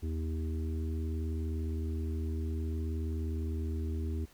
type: harmonic tone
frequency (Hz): 79.4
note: D#2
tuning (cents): +36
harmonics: 1 / 3 / 4 / 5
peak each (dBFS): -32 / -42 / -44 / -46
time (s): 0.02-4.26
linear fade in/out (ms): 20
effects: pink hiss -61 dBFS RMS until 4.33 s